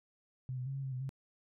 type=tone with pitch steps; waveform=sine; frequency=128.9 / 126.1 / 135.8 / 136.7 / 133.3 / 127.1 / 134.6 Hz; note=C3 / B2 / C#3 / C#3 / C3 / C3 / C3; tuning=-26 / +36 / -35 / -24 / +33 / -50 / +49 cents; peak=-36 dBFS; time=0.49-1.092 s; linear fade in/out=0 ms; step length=86 ms; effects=none